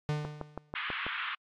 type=tone with exponential decay; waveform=45% pulse; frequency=149.7 Hz; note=D3; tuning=33 cents sharp; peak=-27 dBFS; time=0.09-0.74 s; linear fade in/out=0 ms; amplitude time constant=140 ms
type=click train; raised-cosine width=1 ms; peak=-22 dBFS; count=6; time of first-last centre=0.25-1.066 s; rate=6.13 Hz
type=band-pass noise; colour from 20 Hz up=pink; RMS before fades=-36 dBFS; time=0.75-1.35 s; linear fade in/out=5 ms; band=1100 to 3300 Hz; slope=48 dB/octave
effects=low-pass 5000 Hz 12 dB/octave + AAC 64 kbps